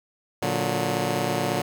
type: chord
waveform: 10% pulse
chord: Bb augmented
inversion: none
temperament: just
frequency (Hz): 116.54 / 145.68 / 182.1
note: Bb2 / D3 / F#3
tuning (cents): 0 / -14 / -27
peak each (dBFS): -20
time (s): 0.42-1.62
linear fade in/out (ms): 5
effects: none